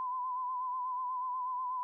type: tone with vibrato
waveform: sine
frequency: 1009 Hz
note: B5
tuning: 37 cents sharp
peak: -33 dBFS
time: 0-1.83 s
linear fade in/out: 0 ms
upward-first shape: sine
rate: 8.2 Hz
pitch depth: 43 cents each way
effects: none